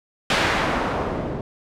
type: noise with low-pass filter sweep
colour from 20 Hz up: white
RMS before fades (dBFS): -23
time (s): 0.3-1.41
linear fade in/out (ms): 2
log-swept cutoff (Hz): 2800 to 390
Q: 0.76
effects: none